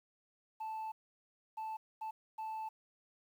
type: tone bursts at uneven times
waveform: sine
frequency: 878 Hz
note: A5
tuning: 4 cents flat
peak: -36 dBFS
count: 4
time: 0.6-0.92 / 1.57-1.77 / 2.01-2.11 / 2.38-2.69 s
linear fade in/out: 10 ms
effects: tanh soft clip ceiling -38 dBFS + 11-bit